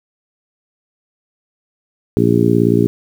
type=harmonic tone; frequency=58 Hz; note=A#1; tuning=8 cents flat; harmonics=2 / 3 / 4 / 5 / 6 / 7; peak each=-17 / -17 / -17 / -17 / -17 / -17 dBFS; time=2.17-2.87 s; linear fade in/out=0 ms; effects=7-bit